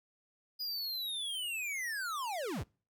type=linear sweep; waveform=square; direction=down; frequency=4972 to 36.09 Hz; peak=-36 dBFS; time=0.59-2.64 s; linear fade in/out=20 ms; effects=noise-tail reverb RT60 0.4 s tail -26 dB re dry